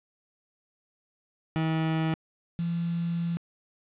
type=tone pair in turn; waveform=30% pulse / sine; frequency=160 / 169.66 Hz; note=D#3 / F3; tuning=+49 / -50 cents; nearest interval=minor second; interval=101 cents; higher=second; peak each=-22 / -26 dBFS; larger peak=first; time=1.56-2.14 / 2.59-3.37 s; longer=second; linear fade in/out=0 ms; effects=resampled to 8000 Hz + 8-bit